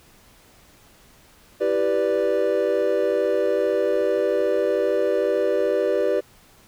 triangle chord, E minor seventh, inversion none, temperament equal, 329.6 / 392 / 493.9 / 587.3 Hz, E4 / G4 / B4 / D5, 0 / 0 / 0 / 0 cents, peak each -27 / -21 / -21 / -21 dBFS, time 1.6-6.21 s, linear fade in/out 20 ms, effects tanh soft clip ceiling -7 dBFS + pink hiss -53 dBFS RMS until 6.67 s

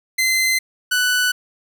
sawtooth tone pair in turn, 2064 / 1488.6 Hz, C7 / F#6, -24 / +10 cents, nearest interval tritone, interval 566 cents, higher first, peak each -12 dBFS, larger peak neither, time 0.18-0.59 / 0.91-1.32 s, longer neither, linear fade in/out 10 ms, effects none

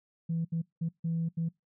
sine tone bursts at uneven times, 165.3 Hz, E3, 5 cents sharp, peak -27 dBFS, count 5, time 0.29-0.45 / 0.52-0.62 / 0.81-0.89 / 1.04-1.29 / 1.37-1.49 s, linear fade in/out 10 ms, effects noise-tail reverb RT60 0.2 s tail -25 dB re dry + tanh soft clip ceiling -24 dBFS

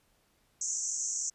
pink band-pass noise, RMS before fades -34 dBFS, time 0.61-1.3 s, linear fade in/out 5 ms, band 5900 to 7600 Hz, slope 96 dB/octave, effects pink hiss -70 dBFS RMS until 1.34 s + resampled to 32000 Hz

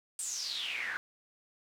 pink noise with band-pass filter sweep, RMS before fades -37 dBFS, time 0.19-0.97 s, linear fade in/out 0 ms, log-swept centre 8600 to 1500 Hz, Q 7.4, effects none

